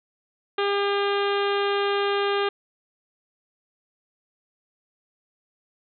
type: harmonic tone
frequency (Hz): 402.3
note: G4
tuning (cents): +45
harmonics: 1 / 2 / 3 / 4 / 5 / 6 / 7 / 8 / 9 / 10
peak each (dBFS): -23 / -30 / -29 / -32 / -38 / -37 / -36 / -36 / -38 / -44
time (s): 0.58-2.49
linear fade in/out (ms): 5
effects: none